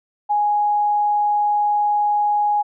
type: tone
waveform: sine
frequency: 830.6 Hz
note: G#5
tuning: in tune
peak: -15 dBFS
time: 0.29-2.63 s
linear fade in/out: 20 ms
effects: none